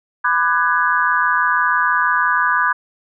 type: chord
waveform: sine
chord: G# half-diminished seventh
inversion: first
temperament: just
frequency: 996.7 / 1196.1 / 1495.1 / 1661.2 Hz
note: B5 / D6 / F#6 / G#6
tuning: +16 / +31 / +18 / 0 cents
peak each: -19 dBFS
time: 0.24-2.73 s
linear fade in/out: 10 ms
effects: none